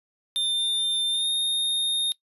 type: tone with pitch glide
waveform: square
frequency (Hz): 3599 to 3683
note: A7 to A#7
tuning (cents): +38 to -22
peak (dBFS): -23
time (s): 0.36-2.12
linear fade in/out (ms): 0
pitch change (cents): +40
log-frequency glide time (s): 1.11-1.28
effects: noise-tail reverb RT60 0.1 s tail -20 dB re dry + resampled to 32000 Hz